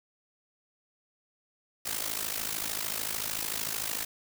white noise with amplitude modulation, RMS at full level -30 dBFS, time 1.85-4.05 s, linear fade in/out 10 ms, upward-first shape sine, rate 53.4 Hz, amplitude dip 80%, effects none

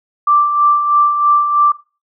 sine tone with tremolo, 1174.7 Hz, D6, in tune, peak -7 dBFS, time 0.27-1.72 s, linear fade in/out 5 ms, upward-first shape sine, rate 3.1 Hz, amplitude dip 55%, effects noise-tail reverb RT60 0.3 s tail -17 dB re dry

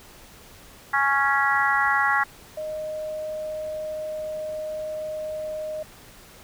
harmonic tone, 277.2 Hz, C#4, in tune, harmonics 3 / 4 / 5 / 6 / 7, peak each -25 / -25 / -25 / -25 / -25 dBFS, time 0.93-2.24 s, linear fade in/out 10 ms
sine tone, 619 Hz, D#5, 9 cents flat, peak -28 dBFS, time 2.57-5.83 s, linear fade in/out 5 ms
effects pink hiss -48 dBFS RMS until 6.43 s

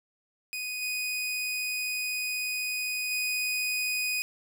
sawtooth tone with level steps, 2489 Hz, D#7, in tune, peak -29 / -26 / -24 dBFS, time 0.53-4.22 s, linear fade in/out 0 ms, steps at 0.81 / 3.1 s, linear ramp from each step 20 ms, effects none

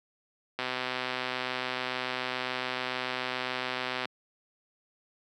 click train, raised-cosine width 0.3 ms, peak -15 dBFS, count 441, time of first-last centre 0.59-4.055 s, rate 127 Hz, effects high-pass 200 Hz 12 dB/octave

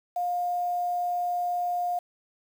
sine tone with quantisation, 709 Hz, F5, 26 cents sharp, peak -25 dBFS, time 0.16-1.99 s, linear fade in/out 5 ms, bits 8, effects none

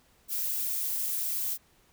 violet noise with flanger, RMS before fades -31 dBFS, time 0.28-1.58 s, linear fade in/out 50 ms, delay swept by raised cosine 1.5 to 4.6 ms, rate 3.9 Hz, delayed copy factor +0.5, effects pink hiss -64 dBFS RMS until 1.92 s

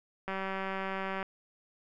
click train, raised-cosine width 0.5 ms, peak -21 dBFS, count 183, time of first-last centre 0.28-1.228 s, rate 192 Hz, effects none

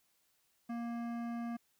sine tone with hard clipping, 234.8 Hz, A#3, 13 cents sharp, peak -39 dBFS, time 0.69-1.57 s, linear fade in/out 10 ms, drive 14 dB, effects white hiss -75 dBFS RMS until 1.79 s

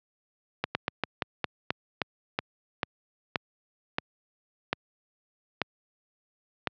slowing click train, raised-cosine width 0.3 ms, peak -9 dBFS, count 15, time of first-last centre 0.64-6.672 s, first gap 110 ms, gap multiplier 1.19, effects high-pass 100 Hz 12 dB/octave + low-pass 4000 Hz 12 dB/octave

